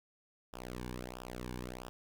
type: tone with flanger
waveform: sawtooth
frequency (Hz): 61.74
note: B1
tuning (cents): 0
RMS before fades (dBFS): -44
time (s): 0.53-1.89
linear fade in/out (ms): 0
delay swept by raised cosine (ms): 0.47 to 1.57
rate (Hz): 1.5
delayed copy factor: -0.9
effects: none